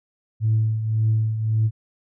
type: tone with tremolo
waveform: sine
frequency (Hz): 110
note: A2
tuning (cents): 0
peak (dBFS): -14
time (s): 0.4-1.71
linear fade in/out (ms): 50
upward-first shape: triangle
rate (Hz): 1.8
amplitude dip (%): 65
effects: tanh soft clip ceiling -12 dBFS